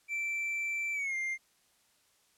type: tone with pitch glide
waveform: triangle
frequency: 2337 to 2106 Hz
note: D7 to C7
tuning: -9 to +11 cents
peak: -30 dBFS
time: 0.08-1.38 s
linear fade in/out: 50 ms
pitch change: -180 cents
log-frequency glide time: 0.93-1.15 s
effects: white hiss -69 dBFS RMS until 2.37 s + low-pass 11000 Hz 12 dB/octave